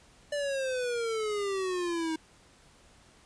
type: exponential sweep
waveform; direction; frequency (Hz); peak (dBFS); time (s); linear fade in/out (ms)
square; down; 589 to 315.3; -30; 0.32-2.16; 5
effects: pink hiss -59 dBFS RMS until 3.25 s + resampled to 22050 Hz